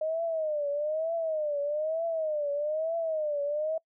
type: tone with vibrato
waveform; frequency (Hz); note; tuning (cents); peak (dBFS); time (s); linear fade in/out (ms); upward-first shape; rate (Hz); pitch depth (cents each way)
sine; 618; D#5; -12; -27; 0.01-3.78; 5; triangle; 1.1; 150
effects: noise-tail reverb RT60 0.1 s tail -25 dB re dry